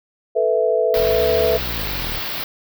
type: chord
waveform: sine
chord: A suspended second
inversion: none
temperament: equal with one note detuned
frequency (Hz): 440 / 493.9 / 657.4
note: A4 / B4 / E5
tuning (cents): 0 / 0 / -5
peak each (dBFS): -19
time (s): 0.35-1.58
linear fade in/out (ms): 20
type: band-stop noise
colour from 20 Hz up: white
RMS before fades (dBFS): -26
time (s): 0.94-2.44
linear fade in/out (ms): 2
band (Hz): 5000 to 15000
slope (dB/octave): 48
type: linear two-way sweep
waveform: sawtooth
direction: up then down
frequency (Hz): 34.44 to 77.78 to 34.44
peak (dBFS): -23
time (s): 0.96-2.19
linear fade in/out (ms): 10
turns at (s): 1.34
effects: none